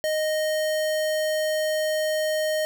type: tone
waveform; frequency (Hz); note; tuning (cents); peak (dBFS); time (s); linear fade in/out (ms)
square; 620; D#5; -6; -23; 0.04-2.65; 0
effects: none